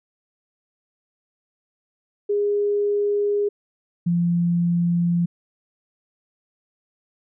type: tone pair in turn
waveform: sine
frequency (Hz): 410.1 / 172.43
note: G#4 / F3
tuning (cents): -22 / -22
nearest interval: octave + minor third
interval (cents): 1500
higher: first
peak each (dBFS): -18 / -17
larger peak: second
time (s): 2.29-3.49 / 4.06-5.26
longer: neither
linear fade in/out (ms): 10
effects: none